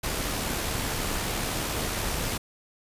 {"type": "noise with amplitude modulation", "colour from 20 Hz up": "pink", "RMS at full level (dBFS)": -28, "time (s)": [0.03, 2.38], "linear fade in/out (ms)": 10, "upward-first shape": "sine", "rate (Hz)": 72.1, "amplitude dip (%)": 30, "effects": ["resampled to 32000 Hz"]}